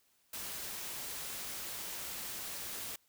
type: noise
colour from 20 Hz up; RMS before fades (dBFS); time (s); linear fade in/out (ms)
white; -42; 0.33-2.96; 5
effects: white hiss -72 dBFS RMS until 3.08 s